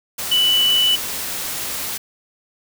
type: tone in noise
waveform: sine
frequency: 2974 Hz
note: F#7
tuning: 8 cents sharp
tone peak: -13 dBFS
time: 0.31-0.96 s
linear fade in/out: 10 ms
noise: white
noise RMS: -26 dBFS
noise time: 0.18-1.98 s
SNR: +10 dB
effects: none